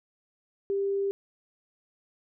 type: tone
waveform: sine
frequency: 395.9 Hz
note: G4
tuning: 17 cents sharp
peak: -25 dBFS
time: 0.7-1.11 s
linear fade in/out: 0 ms
effects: none